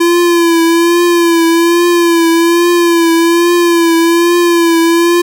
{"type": "tone with vibrato", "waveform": "square", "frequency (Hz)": 339.5, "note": "F4", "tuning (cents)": -49, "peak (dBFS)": -7, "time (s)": [0, 5.22], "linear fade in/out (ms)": 10, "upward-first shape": "triangle", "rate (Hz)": 1.2, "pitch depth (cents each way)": 49, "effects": []}